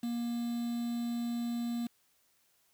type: tone with quantisation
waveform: triangle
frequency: 236.7 Hz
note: A#3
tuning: 27 cents sharp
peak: -30 dBFS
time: 0.03-1.87 s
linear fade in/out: 5 ms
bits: 8
effects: white hiss -71 dBFS RMS until 2.73 s